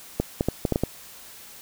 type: clicks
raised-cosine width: 2 ms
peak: -8 dBFS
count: 7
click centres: 0.2 / 0.409 / 0.486 / 0.652 / 0.723 / 0.759 / 0.836 s
effects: white hiss -45 dBFS RMS until 1.61 s